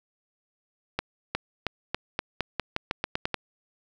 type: accelerating click train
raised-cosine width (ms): 0.3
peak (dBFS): -10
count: 13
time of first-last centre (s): 0.99-3.343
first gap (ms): 360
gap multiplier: 0.88
effects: none